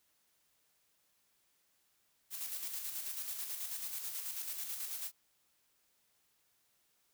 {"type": "noise with tremolo", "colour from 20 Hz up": "blue", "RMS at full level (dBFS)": -40, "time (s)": [2.3, 5.12], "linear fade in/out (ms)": 50, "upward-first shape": "square", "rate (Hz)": 9.2, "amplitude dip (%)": 40, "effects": ["white hiss -75 dBFS RMS until 7.13 s"]}